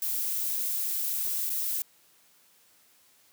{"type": "noise with dropouts", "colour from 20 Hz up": "violet", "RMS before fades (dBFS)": -30, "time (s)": [0.02, 1.82], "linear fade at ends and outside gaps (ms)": 2, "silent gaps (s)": [1.496, 1.5], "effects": ["white hiss -62 dBFS RMS until 3.32 s", "high-pass 100 Hz 12 dB/octave"]}